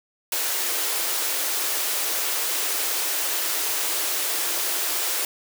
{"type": "high-pass noise", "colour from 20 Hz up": "white", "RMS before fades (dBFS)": -25, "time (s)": [0.32, 5.25], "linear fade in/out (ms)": 2, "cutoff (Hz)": 300, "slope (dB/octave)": 96, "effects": []}